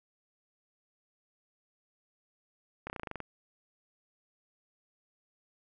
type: slowing click train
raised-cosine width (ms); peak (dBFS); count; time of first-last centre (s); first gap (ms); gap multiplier
0.5; -23; 10; 2.87-3.203; 29; 1.06
effects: none